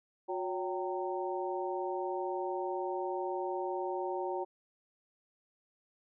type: tone cluster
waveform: sine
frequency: 363.6 / 560 / 773 / 919 Hz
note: F#4 / C#5 / G5 / A#5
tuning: -30 / +18 / -24 / -25 cents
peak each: -36 / -40 / -39 / -40 dBFS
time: 0.28-4.45 s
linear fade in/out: 20 ms
effects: none